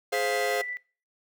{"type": "chord", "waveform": "45% pulse", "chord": "F minor", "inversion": "first", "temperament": "just", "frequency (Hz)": [419.1, 523.8, 698.5], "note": ["Ab4", "C5", "F5"], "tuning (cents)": [16, 2, 0], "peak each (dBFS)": -30, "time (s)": [0.12, 0.62], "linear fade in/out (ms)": 10}
{"type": "tone with tremolo", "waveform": "sine", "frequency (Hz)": 1976, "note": "B6", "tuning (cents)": 0, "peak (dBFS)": -31, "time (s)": [0.14, 0.77], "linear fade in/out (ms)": 0, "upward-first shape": "square", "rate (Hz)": 11, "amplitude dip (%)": 25}
{"effects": ["noise-tail reverb RT60 0.4 s tail -22 dB re dry"]}